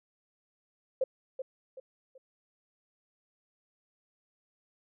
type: tone with echo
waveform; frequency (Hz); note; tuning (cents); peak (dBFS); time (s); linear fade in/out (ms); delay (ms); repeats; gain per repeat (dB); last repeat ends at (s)
sine; 523.3; C5; 0; -24; 1.01-1.04; 5; 380; 3; -9; 2.18
effects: none